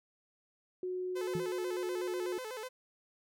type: tone with pitch glide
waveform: sine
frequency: 366.2 to 361.4 Hz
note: F#4 to F#4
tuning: -18 to -41 cents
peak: -34 dBFS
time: 0.83-2.38 s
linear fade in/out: 2 ms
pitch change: -23 cents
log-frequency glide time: 1.2-1.81 s
type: tone with vibrato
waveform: sawtooth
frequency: 470.9 Hz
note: A#4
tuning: 18 cents sharp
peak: -36 dBFS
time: 1.15-2.69 s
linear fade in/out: 20 ms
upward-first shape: square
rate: 8.1 Hz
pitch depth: 140 cents each way
type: tone with exponential decay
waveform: sine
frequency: 166.4 Hz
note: E3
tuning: 17 cents sharp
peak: -31 dBFS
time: 1.35-1.52 s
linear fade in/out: 2 ms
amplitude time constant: 36 ms
effects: none